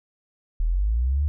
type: linear sweep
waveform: sine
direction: up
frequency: 37 to 76.1 Hz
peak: -19 dBFS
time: 0.6-1.28 s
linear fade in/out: 0 ms
effects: none